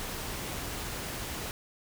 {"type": "noise", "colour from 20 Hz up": "pink", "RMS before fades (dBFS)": -37, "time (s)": [0, 1.51], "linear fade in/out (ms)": 0, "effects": []}